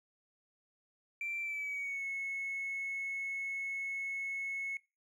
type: tone with pitch glide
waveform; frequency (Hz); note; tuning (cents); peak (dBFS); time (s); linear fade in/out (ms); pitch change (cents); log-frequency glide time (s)
triangle; 2349 to 2192; D7 to C#7; 0 to -20; -33; 1.21-4.77; 2; -120; 1.41-2.05
effects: noise-tail reverb RT60 0.3 s tail -24 dB re dry + tanh soft clip ceiling -32 dBFS